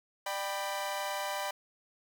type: chord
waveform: sawtooth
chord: G major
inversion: second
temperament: equal with one note detuned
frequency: 596.9 / 784 / 987.8 Hz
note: D5 / G5 / B5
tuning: +28 / 0 / 0 cents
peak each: -34 dBFS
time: 0.26-1.51 s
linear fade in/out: 5 ms
effects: none